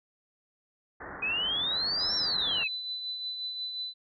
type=low-pass noise; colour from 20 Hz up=white; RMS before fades=-42 dBFS; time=1-2.64 s; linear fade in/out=10 ms; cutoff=1900 Hz; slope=96 dB/octave
type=exponential two-way sweep; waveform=sine; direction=up then down; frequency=2488 to 5588 to 2488 Hz; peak=-27 dBFS; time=1.22-2.68 s; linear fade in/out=10 ms; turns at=2.16 s
type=tone with tremolo; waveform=sine; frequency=4000 Hz; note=B7; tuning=21 cents sharp; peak=-31 dBFS; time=1.98-3.94 s; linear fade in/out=50 ms; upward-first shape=triangle; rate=5.6 Hz; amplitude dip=45%
effects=none